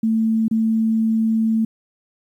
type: tone with dropouts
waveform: sine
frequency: 222.7 Hz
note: A3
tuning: 21 cents sharp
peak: -15 dBFS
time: 0.03-1.65 s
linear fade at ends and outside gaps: 5 ms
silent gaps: 0.482-0.511 s
effects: 9-bit